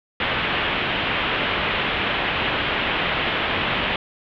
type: low-pass noise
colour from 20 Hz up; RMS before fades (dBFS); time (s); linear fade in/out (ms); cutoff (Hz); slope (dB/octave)
white; -23; 0.2-3.96; 2; 3300; 48
effects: none